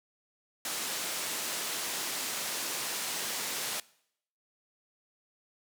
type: low-pass noise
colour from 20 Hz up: white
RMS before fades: -35 dBFS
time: 0.65-3.8 s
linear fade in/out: 2 ms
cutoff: 10000 Hz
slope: 12 dB/octave
effects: noise-tail reverb RT60 0.7 s tail -22 dB re dry + high-pass 200 Hz 12 dB/octave